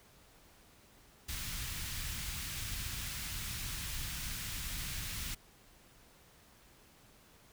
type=band-stop noise; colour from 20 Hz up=pink; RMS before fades=-40 dBFS; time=1.28-5.35 s; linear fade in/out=10 ms; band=130 to 1900 Hz; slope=12 dB/octave; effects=pink hiss -62 dBFS RMS until 7.52 s